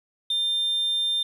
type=tone; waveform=sine; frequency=3600 Hz; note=A7; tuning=39 cents sharp; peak=-19 dBFS; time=0.3-1.23 s; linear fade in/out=5 ms; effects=tanh soft clip ceiling -21 dBFS + 9-bit